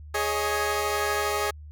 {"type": "chord", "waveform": "15% pulse", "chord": "Ab suspended fourth", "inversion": "none", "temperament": "equal with one note detuned", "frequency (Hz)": [415.3, 554.4, 629.1], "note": ["Ab4", "Db5", "Eb5"], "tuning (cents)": [0, 0, 19], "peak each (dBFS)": [-20, -25, -25], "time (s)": [0.14, 1.51], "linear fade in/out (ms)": 10, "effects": ["added 75 Hz sine -40 dBFS peak until 1.71 s"]}